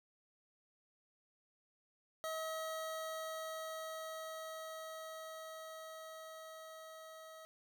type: tone with level ramp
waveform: 25% pulse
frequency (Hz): 639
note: D#5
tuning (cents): +46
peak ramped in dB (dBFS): -35 to -48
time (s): 2.24-7.45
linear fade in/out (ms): 0
effects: none